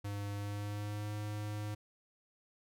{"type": "tone with pitch glide", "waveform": "square", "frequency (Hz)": [101.6, 105], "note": ["G#2", "G#2"], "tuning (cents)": [-38, 19], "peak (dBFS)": -38, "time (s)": [0.04, 1.75], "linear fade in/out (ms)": 10, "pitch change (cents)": 57, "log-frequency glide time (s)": [0.35, 1.13], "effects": []}